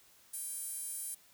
sawtooth tone with high-pass filter, 791 Hz, G5, 15 cents sharp, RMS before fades -41 dBFS, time 0.33-1.15 s, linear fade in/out 10 ms, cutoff 10000 Hz, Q 3.9, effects white hiss -63 dBFS RMS until 1.33 s

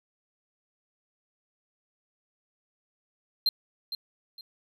triangle tone with echo, 4158 Hz, C8, 12 cents flat, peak -19 dBFS, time 3.46-3.49 s, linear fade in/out 2 ms, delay 460 ms, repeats 2, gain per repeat -11 dB, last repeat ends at 4.41 s, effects none

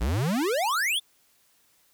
square exponential sweep, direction up, 51.91 to 3658 Hz, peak -24 dBFS, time 0-1 s, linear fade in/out 20 ms, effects white hiss -64 dBFS RMS until 1.93 s

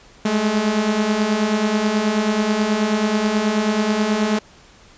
sawtooth beating tone pair, 206.1 / 215.4 Hz, G#3 / A3, -13 / -37 cents, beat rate 9.3 Hz, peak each -19 / -14 dBFS, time 0.25-4.39 s, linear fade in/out 5 ms, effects pink hiss -48 dBFS RMS until 4.97 s + resampled to 16000 Hz

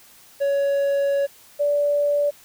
triangle / sine tone pair in turn, 560 / 580 Hz, C#5 / D5, +18 / -22 cents, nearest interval minor second, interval 60 cents, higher second, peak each -16 / -17 dBFS, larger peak first, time 0.4-1.27 / 1.59-2.31 s, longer first, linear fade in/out 20 ms, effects white hiss -50 dBFS RMS until 2.44 s

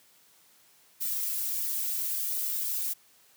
violet noise with flanger, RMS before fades -31 dBFS, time 1-2.94 s, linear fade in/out 20 ms, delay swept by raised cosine 1.8 to 3.4 ms, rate 0.72 Hz, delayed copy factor -0.9, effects white hiss -61 dBFS RMS until 3.36 s + high-pass 100 Hz 12 dB/octave

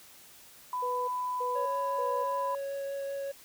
sine tone, 998 Hz, B5, 18 cents sharp, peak -30 dBFS, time 0.73-2.55 s, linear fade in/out 2 ms
sine tone bursts, 493.9 Hz, B4, in tune, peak -33 dBFS, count 3, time 0.82-2.24 s, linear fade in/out 10 ms, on 260 ms, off 320 ms
triangle tone with vibrato, 554.4 Hz, C#5, in tune, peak -31 dBFS, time 1.55-3.32 s, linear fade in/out 10 ms, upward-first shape triangle, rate 5.2 Hz, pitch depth 9 cents each way
effects white hiss -54 dBFS RMS until 3.44 s

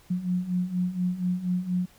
sine beating tone pair, 177.7 / 181.9 Hz, F3 / F#3, +30 / -29 cents, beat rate 4.2 Hz, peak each -30 / -26 dBFS, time 0.1-1.86 s, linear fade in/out 10 ms, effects pink hiss -57 dBFS RMS until 1.98 s

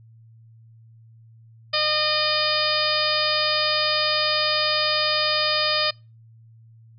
harmonic tone, 610 Hz, D#5, 34 cents flat, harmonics 1 / 2 / 3 / 4 / 5 / 6 / 7 / 8, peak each -27 / -28 / -30 / -29 / -29 / -28 / -30 / -24 dBFS, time 1.73-5.91 s, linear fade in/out 10 ms, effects noise-tail reverb RT60 0.3 s tail -26 dB re dry + added 113 Hz sine -47 dBFS peak until 6.98 s

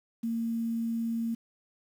sine tone with quantisation, 229.4 Hz, A#3, 28 cents flat, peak -28 dBFS, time 0.23-1.35 s, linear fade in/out 10 ms, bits 9, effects none

